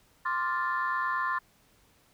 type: chord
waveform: sine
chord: D minor seventh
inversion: third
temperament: equal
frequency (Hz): 1046.5 / 1174.7 / 1396.9 / 1760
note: C6 / D6 / F6 / A6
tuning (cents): 0 / 0 / 0 / 0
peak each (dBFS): -29 / -35 / -35 / -32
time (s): 0.25-1.39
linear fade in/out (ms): 10
effects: tanh soft clip ceiling -19 dBFS + pink hiss -64 dBFS RMS until 2.13 s